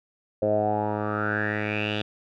10% pulse tone with low-pass filter sweep, 105.5 Hz, G#2, 28 cents sharp, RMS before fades -26 dBFS, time 0.42-2.02 s, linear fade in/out 5 ms, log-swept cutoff 560 to 3300 Hz, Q 7.6, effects none

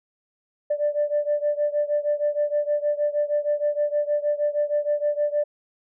sine beating tone pair, 587.3 / 593.7 Hz, D5 / D5, 0 / +19 cents, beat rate 6.4 Hz, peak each -22 / -24 dBFS, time 0.7-5.44 s, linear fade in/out 10 ms, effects tanh soft clip ceiling -14 dBFS

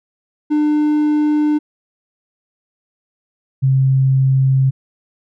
triangle / sine tone pair in turn, 300.2 / 133.3 Hz, D4 / C3, +38 / +33 cents, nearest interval octave + major second, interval 1405 cents, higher first, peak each -10 dBFS, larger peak neither, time 0.5-1.59 / 3.62-4.71 s, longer neither, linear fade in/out 20 ms, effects none

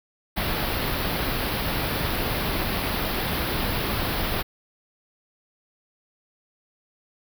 pink band-stop noise, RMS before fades -26 dBFS, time 0.36-4.43 s, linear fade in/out 20 ms, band 4900 to 11000 Hz, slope 48 dB/octave, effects none

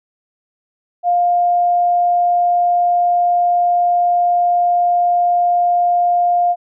sine tone, 704 Hz, F5, 14 cents sharp, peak -11 dBFS, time 1.03-6.56 s, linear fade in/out 50 ms, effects none

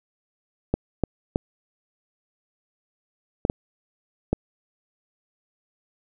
clicks, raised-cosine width 2 ms, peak -7 dBFS, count 6, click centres 0.74 / 1.037 / 1.359 / 3.451 / 3.499 / 4.33 s, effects none

